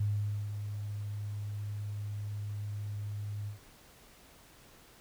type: tone with ADSR envelope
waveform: sine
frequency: 103.4 Hz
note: G#2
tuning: 7 cents flat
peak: -27 dBFS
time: 0-3.59 s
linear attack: 6 ms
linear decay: 480 ms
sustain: -8 dB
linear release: 120 ms
effects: pink hiss -58 dBFS RMS until 5 s